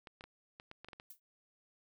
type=clicks; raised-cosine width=0.3 ms; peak=-33 dBFS; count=9; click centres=0.072 / 0.209 / 0.24 / 0.599 / 0.714 / 0.846 / 0.886 / 0.932 / 0.999 s
type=noise with exponential decay; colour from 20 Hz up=violet; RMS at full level=-46 dBFS; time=1.1-1.2 s; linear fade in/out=5 ms; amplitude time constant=21 ms
effects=none